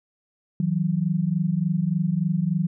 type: tone pair together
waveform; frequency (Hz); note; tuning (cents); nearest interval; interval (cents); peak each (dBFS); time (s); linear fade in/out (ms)
sine; 160 / 183.42; D#3 / F#3; +49 / -15; major second; 236; -23; 0.6-2.67; 2
effects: none